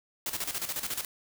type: noise with tremolo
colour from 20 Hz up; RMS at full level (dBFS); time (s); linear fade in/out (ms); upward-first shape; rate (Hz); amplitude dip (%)
white; -32; 0.26-1.05; 2; square; 14; 70
effects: none